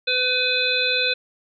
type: harmonic tone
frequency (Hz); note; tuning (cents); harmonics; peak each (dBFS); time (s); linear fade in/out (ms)
504; B4; +35; 1 / 3 / 5 / 7 / 8; -27 / -27 / -23 / -25 / -24; 0.07-1.14; 10
effects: none